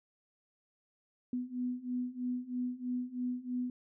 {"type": "beating tone pair", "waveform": "sine", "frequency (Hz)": [246.9, 250], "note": ["B3", "B3"], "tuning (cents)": [0, 21], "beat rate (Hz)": 3.1, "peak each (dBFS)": [-38, -36], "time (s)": [1.33, 3.7], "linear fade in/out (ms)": 2, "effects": []}